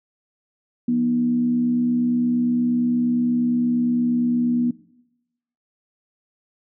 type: tone with frequency modulation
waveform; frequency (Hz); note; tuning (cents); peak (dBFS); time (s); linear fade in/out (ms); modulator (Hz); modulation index
sine; 242.2; B3; -34; -17; 0.88-4.71; 5; 68.6; 0.35
effects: noise-tail reverb RT60 0.9 s tail -20 dB re dry